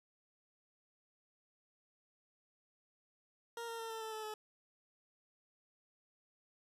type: tone with pitch steps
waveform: 20% pulse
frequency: 466.2 / 459.8 / 453.5 / 447.2 / 441.1 / 435 / 429 Hz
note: A#4 / A#4 / A#4 / A4 / A4 / A4 / A4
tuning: 0 / -24 / -48 / +28 / +4 / -20 / -44 cents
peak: -37 dBFS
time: 3.57-4.34 s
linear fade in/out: 2 ms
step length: 110 ms
effects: resampled to 32000 Hz